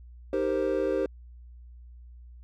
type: chord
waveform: triangle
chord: C minor seventh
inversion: first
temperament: equal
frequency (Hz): 311.1 / 392 / 466.2 / 523.3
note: Eb4 / G4 / Bb4 / C5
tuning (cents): 0 / 0 / 0 / 0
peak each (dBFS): -30 / -27 / -30 / -27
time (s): 0.33-1.06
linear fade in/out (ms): 2
effects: added 60 Hz sine -45 dBFS peak until 2.43 s